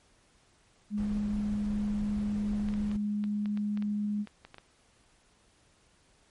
sine tone, 207.7 Hz, G#3, in tune, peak -28 dBFS, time 0.9-4.26 s, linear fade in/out 50 ms
brown noise, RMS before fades -40 dBFS, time 0.97-2.97 s, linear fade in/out 10 ms
clicks, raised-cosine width 0.3 ms, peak -30 dBFS, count 12, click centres 2.687 / 2.739 / 2.915 / 3.24 / 3.458 / 3.574 / 3.774 / 3.824 / 4.273 / 4.45 / 4.544 / 4.583 s
effects pink hiss -65 dBFS RMS until 6.3 s + MP3 48 kbps

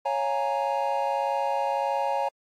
triangle chord, Bb minor seventh, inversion first, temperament equal, 554.4 / 698.5 / 830.6 / 932.3 Hz, Db5 / F5 / Ab5 / Bb5, 0 / 0 / 0 / 0 cents, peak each -27 / -31 / -26 / -28 dBFS, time 0.05-2.29 s, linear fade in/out 10 ms, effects AAC 64 kbps

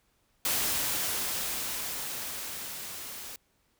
white noise with level ramp, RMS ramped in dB -28 to -42 dBFS, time 0.45-3.36 s, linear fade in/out 2 ms, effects pink hiss -71 dBFS RMS until 3.79 s

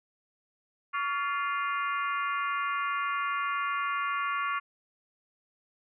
harmonic tone with a mistuned harmonic, 349.2 Hz, F4, in tune, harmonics 3 / 4 / 5 / 6 / 7 / 8, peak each -30 / -34 / -40 / -38 / -42 / -44 dBFS, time 0.93-4.6 s, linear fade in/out 20 ms, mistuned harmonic 3, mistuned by +130 cents, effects none

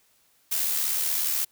blue noise with amplitude modulation, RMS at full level -24 dBFS, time 0.51-1.45 s, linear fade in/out 10 ms, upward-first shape sine, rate 76.4 Hz, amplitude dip 45%, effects white hiss -64 dBFS RMS until 1.51 s

